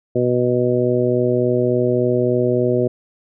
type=harmonic tone; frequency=123.47 Hz; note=B2; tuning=in tune; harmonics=1 / 2 / 3 / 4 / 5; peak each=-22 / -22 / -18 / -21 / -23 dBFS; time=0.15-2.88 s; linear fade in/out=10 ms; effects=none